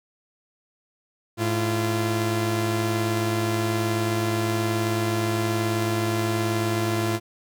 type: tone pair together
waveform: sawtooth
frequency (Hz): 107.88 / 342.5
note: A2 / F4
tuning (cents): -34 / -34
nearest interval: octave + minor sixth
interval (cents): 2000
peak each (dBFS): -21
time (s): 1.37-7.2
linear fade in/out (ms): 50
effects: none